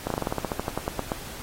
slowing click train, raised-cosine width 1 ms, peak -12 dBFS, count 16, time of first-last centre 0.07-1.118 s, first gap 33 ms, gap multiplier 1.1, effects pink hiss -40 dBFS RMS until 1.42 s + AAC 48 kbps

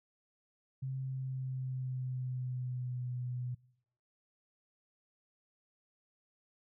sine tone with pitch glide, 132.4 to 124.25 Hz, C3 to B2, +21 to +11 cents, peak -35 dBFS, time 0.82-3.55 s, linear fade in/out 10 ms, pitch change -110 cents, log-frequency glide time 0.97-3.09 s, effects noise-tail reverb RT60 0.8 s tail -25 dB re dry

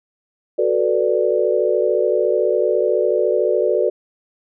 sine chord, B minor seventh, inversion second, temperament equal, 370 / 440 / 493.9 / 587.3 Hz, F#4 / A4 / B4 / D5, 0 / 0 / 0 / 0 cents, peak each -20 dBFS, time 0.58-3.9 s, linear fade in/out 10 ms, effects none

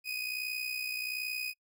30% pulse tone with amplitude modulation, 2500 Hz, D#7, 8 cents sharp, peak -29 dBFS, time 0.04-1.54 s, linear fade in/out 50 ms, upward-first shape sine, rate 61.3 Hz, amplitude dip 60%, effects noise-tail reverb RT60 0.1 s tail -26 dB re dry

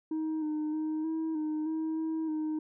sine tone with pitch steps, 314.8 / 305.6 / 311.5 / 320.7 / 308 / 317.9 / 319.8 / 310 Hz, D#4 / D#4 / D#4 / E4 / D#4 / D#4 / D#4 / D#4, +20 / -31 / +2 / -48 / -17 / +37 / +48 / -6 cents, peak -27 dBFS, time 0.11-2.59 s, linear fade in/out 5 ms, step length 310 ms, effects tanh soft clip ceiling -29 dBFS

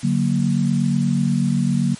sine chord, D augmented, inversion none, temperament equal with one note detuned, 144.31 / 185 / 233.1 Hz, D3 / F#3 / A#3, -30 / 0 / 0 cents, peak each -20 dBFS, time 0.03-1.95 s, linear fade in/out 10 ms, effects white hiss -39 dBFS RMS until 1.99 s + MP3 48 kbps

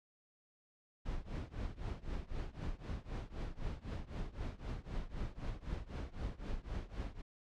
brown noise with tremolo, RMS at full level -38 dBFS, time 1.05-7.22 s, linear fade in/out 10 ms, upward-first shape triangle, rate 3.9 Hz, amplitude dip 95%, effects low-pass 5000 Hz 12 dB/octave

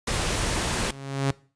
pink noise, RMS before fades -26 dBFS, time 0.07-0.91 s, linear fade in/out 5 ms
sawtooth tone with exponential growth, 137 Hz, C#3, 20 cents flat, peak -16 dBFS, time 0.62-1.31 s, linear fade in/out 2 ms, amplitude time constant 150 ms
effects noise-tail reverb RT60 0.4 s tail -21 dB re dry + resampled to 22050 Hz

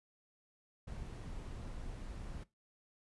brown noise, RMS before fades -45 dBFS, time 0.87-2.44 s, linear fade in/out 10 ms, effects noise-tail reverb RT60 0.2 s tail -18 dB re dry + resampled to 24000 Hz

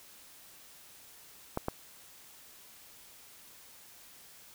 clicks, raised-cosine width 1 ms, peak -17 dBFS, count 2, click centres 1.574 / 1.684 s, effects white hiss -55 dBFS RMS until 4.54 s

